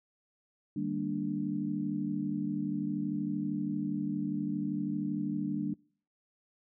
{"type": "chord", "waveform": "sine", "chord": "Eb major seventh", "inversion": "none", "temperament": "equal with one note detuned", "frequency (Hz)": [155.56, 200.5, 233.1, 293.7], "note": ["Eb3", "G3", "Bb3", "D4"], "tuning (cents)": [0, 39, 0, 0], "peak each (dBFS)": [-39, -35, -38, -34], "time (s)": [0.76, 5.74], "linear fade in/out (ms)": 5, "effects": ["noise-tail reverb RT60 0.5 s tail -25 dB re dry"]}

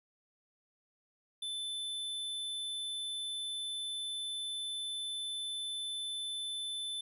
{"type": "tone", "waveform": "square", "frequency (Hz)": 3520, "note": "A7", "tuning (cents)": 0, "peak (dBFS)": -37, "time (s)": [1.42, 7.01], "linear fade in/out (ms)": 5, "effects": ["resampled to 32000 Hz"]}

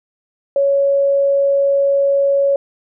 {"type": "tone", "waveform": "sine", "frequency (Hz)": 557, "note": "C#5", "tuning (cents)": 8, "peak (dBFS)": -11, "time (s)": [0.56, 2.56], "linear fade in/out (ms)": 2, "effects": []}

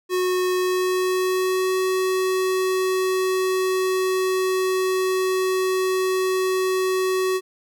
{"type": "tone with pitch glide", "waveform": "square", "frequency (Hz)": [366.1, 374.2], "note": ["F#4", "F#4"], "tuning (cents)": [-18, 20], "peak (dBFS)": -20, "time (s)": [0.09, 7.41], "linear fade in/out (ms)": 50, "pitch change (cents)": 38, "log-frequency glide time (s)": [0.56, 1.77], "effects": []}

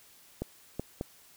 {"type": "clicks", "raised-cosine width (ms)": 2, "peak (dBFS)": -19, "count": 3, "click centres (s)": [0.42, 0.796, 1.011], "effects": ["white hiss -58 dBFS RMS until 1.36 s"]}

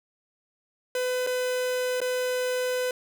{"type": "tone with dropouts", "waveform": "45% pulse", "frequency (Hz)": 503, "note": "B4", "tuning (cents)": 32, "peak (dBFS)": -25, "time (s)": [0.95, 2.91], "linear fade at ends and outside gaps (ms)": 2, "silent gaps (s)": [[1.266, 1.271], [2.004, 2.015]], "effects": []}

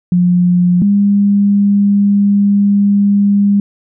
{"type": "tone pair in turn", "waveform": "sine", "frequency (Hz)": [177.8, 201.8], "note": ["F3", "G#3"], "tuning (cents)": [31, -49], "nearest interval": "major second", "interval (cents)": 220, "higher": "second", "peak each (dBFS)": -7, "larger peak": "neither", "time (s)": [[0.12, 0.82], [0.82, 3.6]], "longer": "second", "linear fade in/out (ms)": 2, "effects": []}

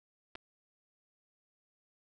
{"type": "clicks", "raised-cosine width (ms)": 0.3, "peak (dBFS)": -29, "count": 2, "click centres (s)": [0.353, 0.356], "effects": []}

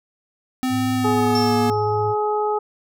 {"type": "tone with pitch glide", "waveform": "square", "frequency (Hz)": [256.9, 239.7], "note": ["C4", "A#3"], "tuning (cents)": [-32, 48], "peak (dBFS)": -20, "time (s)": [0.63, 1.7], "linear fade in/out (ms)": 0, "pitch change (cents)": -120, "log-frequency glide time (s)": [0.94, 1.54]}
{"type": "tone with vibrato", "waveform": "sine", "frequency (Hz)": 107.6, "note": "A2", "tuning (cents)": -38, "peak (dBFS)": -25, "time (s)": [0.69, 2.15], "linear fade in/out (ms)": 50, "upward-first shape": "square", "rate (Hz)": 17, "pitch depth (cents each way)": 36}
{"type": "harmonic tone", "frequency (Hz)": 421.7, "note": "G#4", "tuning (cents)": 26, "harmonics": [1, 2, 3], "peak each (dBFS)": [-21, -22, -28], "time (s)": [1.04, 2.59], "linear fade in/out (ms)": 10}
{"type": "tone with exponential decay", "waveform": "sine", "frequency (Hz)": 5390, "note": "E8", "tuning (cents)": 38, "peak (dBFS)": -22, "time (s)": [1.35, 2.14], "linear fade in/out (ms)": 2, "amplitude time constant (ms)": 170}
{"effects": []}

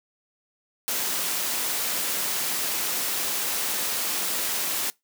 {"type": "noise", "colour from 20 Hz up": "white", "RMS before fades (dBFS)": -27, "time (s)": [0.88, 4.9], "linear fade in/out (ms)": 0, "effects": ["noise-tail reverb RT60 0.2 s tail -24 dB re dry", "high-pass 200 Hz 12 dB/octave"]}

